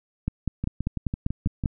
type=two click trains; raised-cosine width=5 ms; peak=-15 / -12 dBFS; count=7 / 8; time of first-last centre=0.64-1.638 / 0.28-1.658 s; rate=6.01 / 5.08 Hz; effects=none